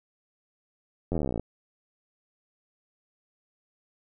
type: slowing click train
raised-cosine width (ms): 2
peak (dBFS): -16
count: 20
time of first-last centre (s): 1.12-1.396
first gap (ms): 11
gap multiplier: 1.03
effects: none